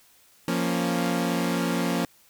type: chord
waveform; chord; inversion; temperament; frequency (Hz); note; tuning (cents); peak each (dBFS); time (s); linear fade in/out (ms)
sawtooth; Bb minor; second; equal; 174.61 / 233.1 / 277.2; F3 / Bb3 / Db4; 0 / 0 / 0; -23 / -24 / -25; 0.48-2.05; 2
effects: white hiss -58 dBFS RMS until 2.29 s